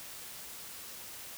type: silence
effects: white hiss -46 dBFS RMS until 1.37 s